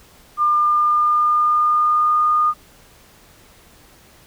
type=tone with pitch glide; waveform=sine; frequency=1200 to 1222.4 Hz; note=D6 to D#6; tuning=+37 to -31 cents; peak=-13 dBFS; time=0.37-2.54 s; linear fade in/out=50 ms; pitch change=+32 cents; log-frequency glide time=0.48-2.21 s; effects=pink hiss -49 dBFS RMS until 4.26 s